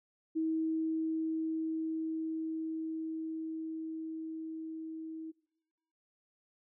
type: tone with level ramp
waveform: sine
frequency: 320.2 Hz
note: D#4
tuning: 50 cents sharp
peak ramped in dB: -29 to -40 dBFS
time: 0.35-5.32 s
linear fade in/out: 20 ms
effects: noise-tail reverb RT60 1.0 s tail -24 dB re dry